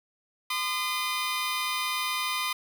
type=tone pair together; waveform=15% pulse; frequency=1023.8 / 1216 Hz; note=C6 / D#6; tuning=-38 / -40 cents; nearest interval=minor third; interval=298 cents; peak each=-24 dBFS; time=0.5-2.53 s; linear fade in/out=5 ms; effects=none